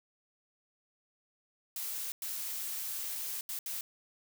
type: noise bursts at uneven times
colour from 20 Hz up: blue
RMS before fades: -38 dBFS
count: 4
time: 1.76-2.12 / 2.22-3.41 / 3.49-3.59 / 3.66-3.81 s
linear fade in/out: 2 ms
effects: none